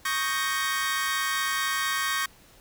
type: chord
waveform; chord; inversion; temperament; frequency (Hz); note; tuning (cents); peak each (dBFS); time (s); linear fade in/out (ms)
sawtooth; Eb dominant seventh; third; equal; 1108.7 / 1244.5 / 1568 / 1864.7; Db6 / Eb6 / G6 / Bb6; 0 / 0 / 0 / 0; -26 / -32 / -28 / -26; 0.05-2.26; 5
effects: pink hiss -55 dBFS RMS until 2.6 s